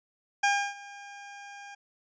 20% pulse tone with ADSR envelope, 806 Hz, G5, 48 cents sharp, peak -16 dBFS, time 0.43-1.75 s, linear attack 9 ms, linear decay 300 ms, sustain -22 dB, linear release 8 ms, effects resampled to 16000 Hz

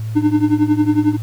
triangle tone with tremolo, 301.4 Hz, D4, 45 cents sharp, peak -6 dBFS, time 0.15-1.17 s, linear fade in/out 20 ms, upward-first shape triangle, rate 11 Hz, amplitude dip 95%, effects added 110 Hz sine -21 dBFS peak until 1.22 s + pink hiss -44 dBFS RMS until 1.22 s

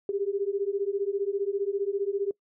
sine beating tone pair, 391.6 / 406.6 Hz, G4 / G#4, -2 / -37 cents, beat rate 15 Hz, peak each -29 / -29 dBFS, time 0.09-2.31 s, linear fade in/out 2 ms, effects noise-tail reverb RT60 0.1 s tail -23 dB re dry

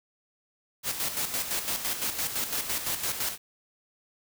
white noise with tremolo, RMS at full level -29 dBFS, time 0.83-3.38 s, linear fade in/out 50 ms, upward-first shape square, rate 5.9 Hz, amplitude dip 55%, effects none

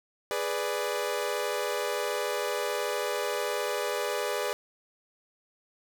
sawtooth chord, G# diminished, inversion none, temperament equal, 415.3 / 493.9 / 587.3 Hz, G#4 / B4 / D5, 0 / 0 / 0 cents, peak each -29 dBFS, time 0.31-4.53 s, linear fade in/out 0 ms, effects none

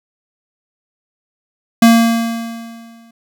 square tone with exponential decay, 230 Hz, A#3, 23 cents flat, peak -4 dBFS, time 1.82-3.11 s, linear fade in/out 5 ms, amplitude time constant 280 ms, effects none

